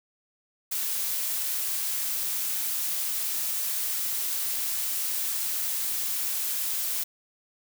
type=noise; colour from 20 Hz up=blue; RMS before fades=-29 dBFS; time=0.71-7.04 s; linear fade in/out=10 ms; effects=none